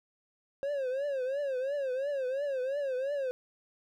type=tone with vibrato; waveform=triangle; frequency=541 Hz; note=C#5; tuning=42 cents flat; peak=-28 dBFS; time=0.63-3.31 s; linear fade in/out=0 ms; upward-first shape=triangle; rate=2.9 Hz; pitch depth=150 cents each way; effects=none